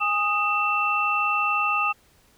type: tone cluster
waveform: sine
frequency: 821 / 1244 / 2677 Hz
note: G#5 / D#6 / E7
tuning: -20 / -1 / +26 cents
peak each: -29 / -23 / -24 dBFS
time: 0-1.93 s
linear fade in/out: 20 ms
effects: pink hiss -59 dBFS RMS until 2.37 s